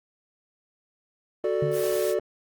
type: chord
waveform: triangle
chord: D major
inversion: first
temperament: equal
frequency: 370 / 440 / 587.3 Hz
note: F#4 / A4 / D5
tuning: 0 / 0 / 0 cents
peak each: -25 dBFS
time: 1.44-2.19 s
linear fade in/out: 2 ms
type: tone with exponential decay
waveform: sine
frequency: 146.83 Hz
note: D3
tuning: in tune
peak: -23 dBFS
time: 1.62-1.98 s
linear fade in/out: 5 ms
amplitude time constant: 78 ms
type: band-stop noise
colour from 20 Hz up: white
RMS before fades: -37 dBFS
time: 1.71-2.15 s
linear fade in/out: 50 ms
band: 200 to 610 Hz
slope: 48 dB/octave
effects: Opus 24 kbps